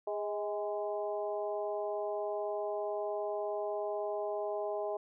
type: harmonic tone with a mistuned harmonic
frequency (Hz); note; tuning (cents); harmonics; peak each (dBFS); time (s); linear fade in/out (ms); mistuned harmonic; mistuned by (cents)
205.8; G#3; -16; 2 / 3 / 4 / 5; -37 / -36 / -41 / -47; 0.07-4.97; 5; 3; +43
effects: none